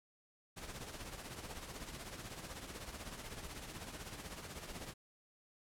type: noise with tremolo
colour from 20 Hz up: pink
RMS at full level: -45 dBFS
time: 0.56-4.94 s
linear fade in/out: 20 ms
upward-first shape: triangle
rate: 16 Hz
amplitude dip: 65%
effects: low-pass 12000 Hz 12 dB/octave